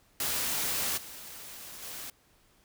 white noise with level steps, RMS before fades -31 / -45 / -41 dBFS, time 0.2-2.1 s, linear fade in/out 2 ms, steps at 0.97 / 1.82 s, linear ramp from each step 10 ms, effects pink hiss -65 dBFS RMS until 2.64 s

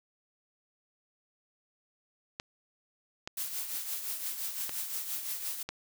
clicks, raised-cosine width 0.2 ms, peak -19 dBFS, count 4, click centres 2.399 / 3.275 / 4.694 / 5.69 s
blue noise with tremolo, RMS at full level -34 dBFS, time 3.37-5.63 s, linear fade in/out 5 ms, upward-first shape triangle, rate 5.8 Hz, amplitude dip 60%
effects none

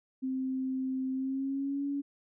sine tone with pitch glide, 261.6 to 282 Hz, C4 to C#4, 0 to +30 cents, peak -30 dBFS, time 0.22-2.02 s, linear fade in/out 20 ms, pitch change +130 cents, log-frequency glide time 1.12-1.85 s, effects none

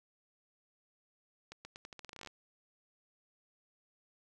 accelerating click train, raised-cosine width 0.2 ms, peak -30 dBFS, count 16, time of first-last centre 1.52-2.273 s, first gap 130 ms, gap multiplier 0.84, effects none

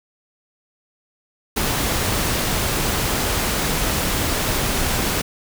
pink noise, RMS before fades -21 dBFS, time 1.56-5.22 s, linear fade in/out 10 ms, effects none

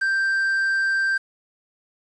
triangle tone, 1572 Hz, G6, 4 cents sharp, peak -17 dBFS, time 0.01-1.18 s, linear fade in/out 10 ms, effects resampled to 22050 Hz + 8-bit

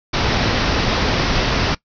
pink low-pass noise, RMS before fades -18 dBFS, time 0.13-1.75 s, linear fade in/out 10 ms, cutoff 5700 Hz, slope 96 dB/octave, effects noise-tail reverb RT60 0.1 s tail -20 dB re dry

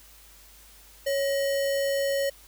sine tone with sample-and-hold, 554.4 Hz, C#5, in tune, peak -23 dBFS, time 1.06-2.3 s, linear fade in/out 10 ms, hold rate 2450 Hz, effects added 50 Hz sine -55 dBFS peak until 2.47 s + white hiss -53 dBFS RMS until 2.47 s

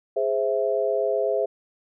sine chord, Ab augmented, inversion none, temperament equal, 415.3 / 523.3 / 659.3 Hz, Ab4 / C5 / E5, 0 / 0 / 0 cents, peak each -25 dBFS, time 0.16-1.46 s, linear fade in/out 10 ms, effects none

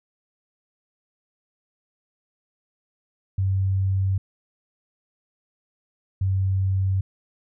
sine tone pair in turn, 96 / 95.59 Hz, G2 / G2, -36 / -43 cents, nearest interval unison, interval 7 cents, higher first, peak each -19 dBFS, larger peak neither, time 3.38-4.18 / 6.21-7.01 s, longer neither, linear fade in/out 5 ms, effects none

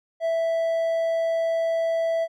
triangle tone, 659.3 Hz, E5, in tune, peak -19 dBFS, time 0.2-2.28 s, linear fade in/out 50 ms, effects none

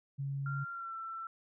sine tone, 138.59 Hz, C#3, in tune, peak -34 dBFS, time 0.18-0.65 s, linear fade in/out 20 ms
sine tone with pitch glide, 1384 to 1339.2 Hz, F6 to E6, -16 to +27 cents, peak -39 dBFS, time 0.46-1.27 s, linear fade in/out 2 ms, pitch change -57 cents, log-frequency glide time 0.72-0.93 s
effects none

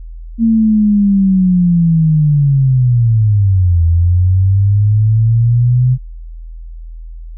sine linear two-way sweep, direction down then up, 230 to 82.41 to 128.2 Hz, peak -7 dBFS, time 0.38-5.98 s, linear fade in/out 50 ms, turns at 3.84 s, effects added 41 Hz sine -26 dBFS peak until 7.37 s

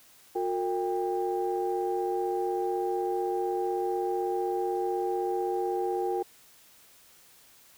sine tone cluster, 361.1 / 457 / 796 Hz, F#4 / A#4 / G5, -42 / -34 / +26 cents, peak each -29 / -32 / -31 dBFS, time 0.35-6.23 s, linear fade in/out 10 ms, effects tanh soft clip ceiling -18 dBFS + white hiss -57 dBFS RMS until 7.77 s

